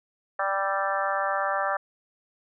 harmonic tone with a mistuned harmonic, 196 Hz, G3, in tune, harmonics 3 / 4 / 5 / 6 / 7 / 8 / 9, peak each -30 / -30 / -35 / -30 / -32 / -34 / -34 dBFS, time 0.39-1.77 s, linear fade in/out 5 ms, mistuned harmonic 7, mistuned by -30 cents, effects none

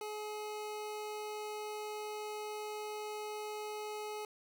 25% pulse tone, 423.6 Hz, G#4, 34 cents sharp, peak -36 dBFS, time 0.01-4.25 s, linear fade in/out 2 ms, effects none

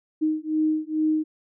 sine beating tone pair, 309.9 / 312.2 Hz, D#4 / D#4, -7 / +6 cents, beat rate 2.3 Hz, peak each -24 dBFS, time 0.21-1.24 s, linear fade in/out 20 ms, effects none

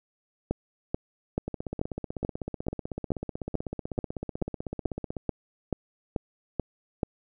two click trains, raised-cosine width 2 ms, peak -13 / -19 dBFS, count 16 / 60, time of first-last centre 0.51-7.032 / 1.48-5.168 s, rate 2.3 / 16 Hz, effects none

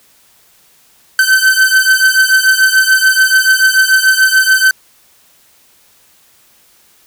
45% pulse beating tone pair, 1533 / 1539.9 Hz, G6 / G6, -39 / -31 cents, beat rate 6.9 Hz, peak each -10 dBFS, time 1.19-4.71 s, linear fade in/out 2 ms, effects white hiss -49 dBFS RMS until 7.06 s

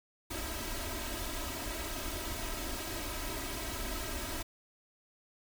pink noise with comb filter, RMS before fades -38 dBFS, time 0.3-4.43 s, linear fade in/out 10 ms, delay 3.1 ms, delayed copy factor +0.95, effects none

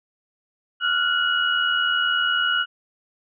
sine tone cluster, 1390 / 1470 / 2908 Hz, F6 / F#6 / F#7, -9 / -12 / -31 cents, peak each -23 dBFS, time 0.8-2.66 s, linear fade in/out 50 ms, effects none

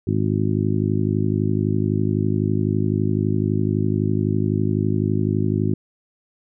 harmonic tone, 51.91 Hz, G#1, in tune, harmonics 2 / 3 / 4 / 5 / 6 / 7, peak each -22 / -24 / -25 / -26 / -27 / -27 dBFS, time 0.07-5.74 s, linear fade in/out 5 ms, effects none

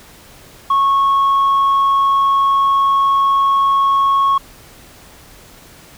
sine tone with tanh clipping, 1100 Hz, C#6, 14 cents flat, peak -11 dBFS, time 0.7-4.38 s, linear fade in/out 5 ms, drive 1 dB, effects pink hiss -42 dBFS RMS until 5.97 s

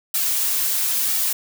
blue noise with flanger, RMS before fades -21 dBFS, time 0.14-1.33 s, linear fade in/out 5 ms, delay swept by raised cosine 1.9 to 5.7 ms, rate 1 Hz, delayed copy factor -0.55, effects none

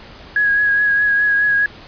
sine tone with vibrato, 1661.2 Hz, G#6, in tune, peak -12 dBFS, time 0.36-1.66 s, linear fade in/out 2 ms, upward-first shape triangle, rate 4.8 Hz, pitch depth 29 cents each way, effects pink hiss -39 dBFS RMS until 1.87 s + resampled to 11025 Hz

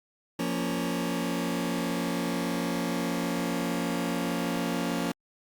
sawtooth chord, Bb minor, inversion second, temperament just, 174.81 / 233.1 / 279.7 Hz, F3 / Bb3 / Db4, +2 / 0 / +16 cents, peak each -28 dBFS, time 0.39-5.12 s, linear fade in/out 5 ms, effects Opus 48 kbps

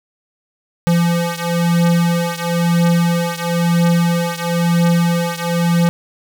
square beating tone pair, 170.5 / 171.5 Hz, F3 / F3, -41 / -31 cents, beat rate 1 Hz, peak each -16 / -18 dBFS, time 0.87-5.89 s, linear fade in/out 0 ms, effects none

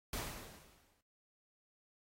pink noise with exponential decay, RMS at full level -39 dBFS, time 0.13-1.01 s, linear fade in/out 2 ms, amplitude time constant 190 ms, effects noise-tail reverb RT60 0.1 s tail -23 dB re dry + AAC 48 kbps

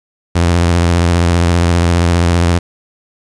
sawtooth tone with vibrato, 86 Hz, F2, 26 cents flat, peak -5 dBFS, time 0.35-2.59 s, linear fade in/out 10 ms, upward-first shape square, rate 15 Hz, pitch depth 41 cents each way, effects resampled to 22050 Hz + 7-bit

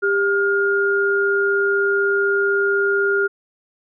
sine tone pair together, 397.9 / 1418 Hz, G4 / F6, +26 / +26 cents, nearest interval octave + minor seventh, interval 2200 cents, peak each -18 dBFS, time 0.02-3.28 s, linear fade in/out 20 ms, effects none

